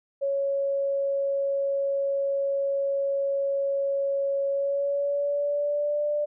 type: tone with pitch glide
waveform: sine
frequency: 554.4 to 590.8 Hz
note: C#5 to D5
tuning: 0 to +10 cents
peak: -23 dBFS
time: 0.21-6.26 s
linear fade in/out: 20 ms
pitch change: +110 cents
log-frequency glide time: 4.49-6.03 s
effects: none